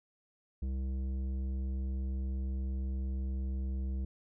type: tone with tanh clipping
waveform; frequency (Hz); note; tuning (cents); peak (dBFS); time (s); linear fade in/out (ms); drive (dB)
sine; 65.7; C2; +8; -34; 0.62-4.05; 5; 11
effects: none